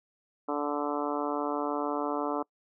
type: harmonic tone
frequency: 146.1 Hz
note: D3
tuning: 9 cents flat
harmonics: 2 / 3 / 4 / 5 / 6 / 7 / 8 / 9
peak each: -33 / -35 / -36 / -37 / -38 / -38 / -39 / -40 dBFS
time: 0.48-2.43 s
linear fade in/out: 10 ms
effects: noise-tail reverb RT60 0.1 s tail -25 dB re dry